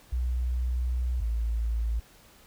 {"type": "tone pair in turn", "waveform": "sine", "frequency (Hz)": [61.74, 56.45], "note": ["B1", "A1"], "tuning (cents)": [0, 45], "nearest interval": "major second", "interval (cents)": 155, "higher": "first", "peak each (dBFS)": -25, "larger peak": "neither", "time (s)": [[0.12, 1.21], [1.21, 2]], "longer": "first", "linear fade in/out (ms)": 10, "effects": ["pink hiss -56 dBFS RMS until 2.46 s"]}